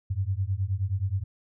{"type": "beating tone pair", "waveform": "sine", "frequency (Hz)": [91.9, 101.4], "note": ["F#2", "G#2"], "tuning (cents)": [-11, -41], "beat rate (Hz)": 9.5, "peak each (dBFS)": -28, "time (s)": [0.1, 1.24], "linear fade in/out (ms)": 10, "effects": []}